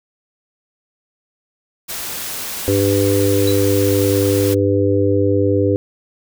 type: noise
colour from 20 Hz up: white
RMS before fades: -26 dBFS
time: 1.88-4.55 s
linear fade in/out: 20 ms
type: harmonic tone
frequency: 99.4 Hz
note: G2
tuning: 25 cents sharp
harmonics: 1 / 3 / 4 / 5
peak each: -18 / -18 / -18 / -18 dBFS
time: 2.68-5.76 s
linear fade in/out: 0 ms
type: tone with exponential decay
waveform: triangle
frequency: 3948 Hz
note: B7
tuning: 1 cent flat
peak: -20 dBFS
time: 3.47-3.68 s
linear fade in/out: 5 ms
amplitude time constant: 45 ms
effects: none